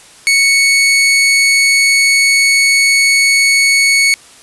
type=tone; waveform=sawtooth; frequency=2217 Hz; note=C#7; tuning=in tune; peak=-4 dBFS; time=0.27-4.14 s; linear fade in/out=0 ms; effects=white hiss -40 dBFS RMS until 4.42 s + resampled to 24000 Hz